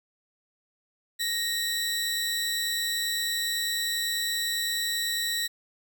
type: tone pair together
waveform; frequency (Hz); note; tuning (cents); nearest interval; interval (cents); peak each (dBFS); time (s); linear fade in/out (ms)
sawtooth; 1864.7 / 3946; A#6 / B7; 0 / -2; octave + minor second; 1298; -28 / -25; 1.19-5.48; 20
effects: none